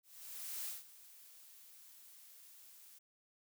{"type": "noise with ADSR envelope", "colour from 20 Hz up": "blue", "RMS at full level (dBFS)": -42, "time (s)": [0.03, 2.99], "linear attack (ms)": 630, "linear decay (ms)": 170, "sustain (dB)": -17, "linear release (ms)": 11, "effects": []}